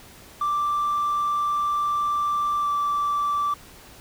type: tone with pitch glide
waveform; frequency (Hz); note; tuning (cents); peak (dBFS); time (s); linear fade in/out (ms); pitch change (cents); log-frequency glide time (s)
triangle; 1174.7 to 1164.6; D6 to D6; 0 to -15; -18; 0.41-3.54; 5; -15; 2.61-2.67
effects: tanh soft clip ceiling -17 dBFS + pink hiss -47 dBFS RMS until 4 s